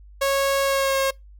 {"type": "tone with pitch glide", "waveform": "sawtooth", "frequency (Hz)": [550, 540.2], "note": ["C#5", "C#5"], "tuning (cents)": [-14, -45], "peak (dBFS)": -15, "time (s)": [0.21, 1.11], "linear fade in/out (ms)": 10, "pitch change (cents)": -31, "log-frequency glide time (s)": [0.63, 0.97], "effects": ["noise-tail reverb RT60 0.2 s tail -25 dB re dry", "added 50 Hz sine -43 dBFS peak until 1.39 s"]}